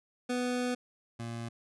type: tone pair in turn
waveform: 25% pulse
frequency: 247.8 / 116.41 Hz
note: B3 / A#2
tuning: +6 / -2 cents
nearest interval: octave + minor second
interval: 1308 cents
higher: first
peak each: -26 / -33 dBFS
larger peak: first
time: 0.29-0.75 / 1.19-1.49 s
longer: first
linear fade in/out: 10 ms
effects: resampled to 24000 Hz